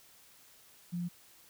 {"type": "tone", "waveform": "sine", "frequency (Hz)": 174.7, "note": "F3", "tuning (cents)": 1, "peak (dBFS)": -33, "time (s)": [0.92, 1.09], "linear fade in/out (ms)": 20, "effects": ["white hiss -60 dBFS RMS until 1.49 s"]}